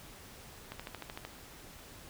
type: click train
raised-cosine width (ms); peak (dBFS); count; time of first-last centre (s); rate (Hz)
0.3; -25; 8; 0.72-1.25; 13.2
effects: pink hiss -52 dBFS RMS until 2.09 s